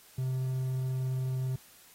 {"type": "tone", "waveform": "triangle", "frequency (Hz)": 129.8, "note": "C3", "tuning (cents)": -13, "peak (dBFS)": -27, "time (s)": [0.18, 1.56], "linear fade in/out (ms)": 5, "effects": ["white hiss -57 dBFS RMS until 1.94 s", "AAC 48 kbps"]}